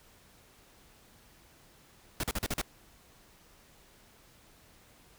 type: noise bursts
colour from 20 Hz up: pink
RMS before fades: -32 dBFS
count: 6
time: 2.2-2.615 s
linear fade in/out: 2 ms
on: 35 ms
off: 41 ms
effects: pink hiss -60 dBFS RMS until 5.18 s